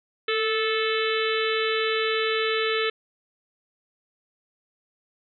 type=harmonic tone with a mistuned harmonic; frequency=437.2 Hz; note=A4; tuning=11 cents flat; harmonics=1 / 3 / 4 / 5 / 6 / 7 / 8 / 9; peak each=-25 / -30 / -31 / -32 / -33 / -33 / -34 / -35 dBFS; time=0.28-2.9 s; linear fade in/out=5 ms; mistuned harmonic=1; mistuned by=+28 cents; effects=none